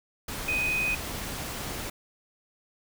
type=tone in noise; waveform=sine; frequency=2500 Hz; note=D#7; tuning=8 cents sharp; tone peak=-25 dBFS; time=0.48-0.95 s; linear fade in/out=5 ms; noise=pink; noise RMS=-35 dBFS; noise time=0.28-1.9 s; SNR=+7 dB; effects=none